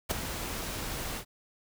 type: noise with ADSR envelope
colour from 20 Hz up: pink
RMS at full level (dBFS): -26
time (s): 0.09-1.25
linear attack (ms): 22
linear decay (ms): 8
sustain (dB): -10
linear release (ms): 80
effects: none